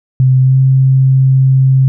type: tone with pitch glide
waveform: sine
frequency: 130 to 132.65 Hz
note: C3 to C3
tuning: -11 to +24 cents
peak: -5 dBFS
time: 0.2-1.88 s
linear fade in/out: 0 ms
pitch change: +35 cents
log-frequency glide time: 0.41-0.58 s
effects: none